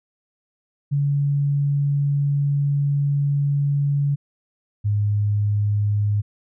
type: tone pair in turn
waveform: sine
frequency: 142.3 / 103.59 Hz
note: C#3 / G#2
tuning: +46 / -4 cents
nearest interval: perfect fourth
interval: 550 cents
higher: first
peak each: -17 dBFS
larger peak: neither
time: 0.91-4.16 / 4.84-6.22 s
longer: first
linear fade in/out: 20 ms
effects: none